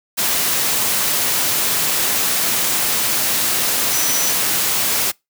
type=tone in noise; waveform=sine; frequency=5920 Hz; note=F#8; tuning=in tune; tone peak=-21 dBFS; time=3.92-4.32 s; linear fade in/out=20 ms; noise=white; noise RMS=-18 dBFS; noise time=0.17-5.12 s; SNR=-6 dB; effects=noise-tail reverb RT60 0.2 s tail -25 dB re dry + high-pass 100 Hz 12 dB/octave